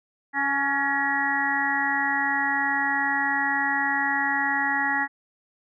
harmonic tone with a mistuned harmonic, 279.8 Hz, C#4, 16 cents sharp, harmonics 1 / 3 / 4 / 5 / 6 / 7, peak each -33 / -27 / -35 / -34 / -28 / -25 dBFS, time 0.33-5.08 s, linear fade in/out 50 ms, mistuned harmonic 7, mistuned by -33 cents, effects none

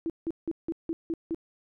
sine tone bursts, 329.6 Hz, E4, in tune, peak -27 dBFS, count 7, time 0.06-1.346 s, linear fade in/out 0 ms, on 38 ms, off 170 ms, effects none

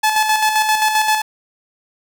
sawtooth tone with tremolo, 863 Hz, A5, 34 cents flat, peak -8 dBFS, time 0.03-1.22 s, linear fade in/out 10 ms, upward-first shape square, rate 7.6 Hz, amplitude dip 45%, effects none

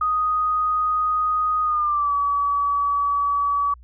sine tone with pitch glide, 1245 to 1141.7 Hz, D#6 to D6, +1 to -49 cents, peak -18 dBFS, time 0.01-3.74 s, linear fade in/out 5 ms, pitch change -150 cents, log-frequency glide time 1.63-2.14 s, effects added 60 Hz sine -43 dBFS peak until 3.83 s

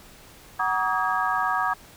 sine tone cluster, 747 / 947 / 1145 / 1253 / 1641 Hz, F#5 / A#5 / D6 / D#6 / G#6, +16 / +27 / -44 / +12 / -21 cents, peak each -28 dBFS, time 0.59-1.74 s, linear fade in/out 10 ms, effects pink hiss -49 dBFS RMS until 1.96 s

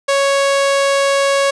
sawtooth tone, 554.4 Hz, C#5, in tune, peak -8 dBFS, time 0.08-1.51 s, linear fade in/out 10 ms, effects resampled to 22050 Hz + 8-bit

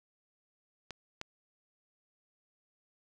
clicks, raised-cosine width 0.2 ms, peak -24 / -21 dBFS, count 2, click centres 0.907 / 1.214 s, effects none

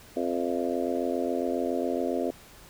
harmonic tone with a mistuned harmonic, 87.31 Hz, F2, in tune, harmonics 3 / 4 / 5 / 6 / 7 / 8, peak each -31 / -32 / -33 / -34 / -34 / -35 dBFS, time 0.16-2.31 s, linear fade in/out 10 ms, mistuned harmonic 8, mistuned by -42 cents, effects pink hiss -51 dBFS RMS until 2.69 s

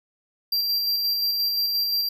square tone with tremolo, 4730 Hz, D8, 12 cents sharp, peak -21 dBFS, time 0.52-2.09 s, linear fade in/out 5 ms, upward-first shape square, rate 5.7 Hz, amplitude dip 25%, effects none

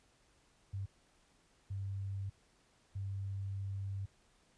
sine tone bursts at uneven times, 98 Hz, G2, in tune, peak -37 dBFS, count 3, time 0.73-0.86 / 1.7-2.3 / 2.95-4.06 s, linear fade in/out 10 ms, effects pink hiss -70 dBFS RMS until 4.57 s + resampled to 22050 Hz

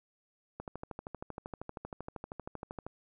click train, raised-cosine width 1 ms, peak -26 dBFS, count 30, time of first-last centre 0.6-2.866 s, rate 12.8 Hz, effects none

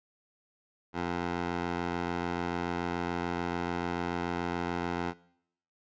15% pulse tone with band-pass filter, 86.9 Hz, F2, 8 cents flat, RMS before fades -33 dBFS, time 0.93-5.14 s, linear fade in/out 50 ms, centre 900 Hz, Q 0.53, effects noise-tail reverb RT60 0.7 s tail -20 dB re dry + resampled to 16000 Hz

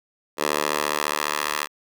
10% pulse tone with high-pass filter sweep, 74.6 Hz, D2, 28 cents sharp, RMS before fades -25 dBFS, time 0.37-1.68 s, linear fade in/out 50 ms, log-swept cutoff 540 to 1200 Hz, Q 0.96, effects none

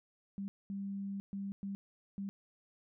sine tone bursts at uneven times, 197.7 Hz, G3, 15 cents sharp, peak -37 dBFS, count 5, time 0.38-0.48 / 0.7-1.2 / 1.33-1.52 / 1.63-1.75 / 2.18-2.29 s, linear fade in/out 0 ms, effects none

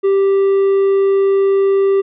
triangle tone, 392 Hz, G4, in tune, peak -8 dBFS, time 0.03-2.02 s, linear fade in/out 20 ms, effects resampled to 8000 Hz

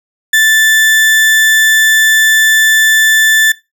35% pulse tone, 1760 Hz, A6, in tune, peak -4 dBFS, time 0.33-3.52 s, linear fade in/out 5 ms, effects noise-tail reverb RT60 0.2 s tail -17 dB re dry

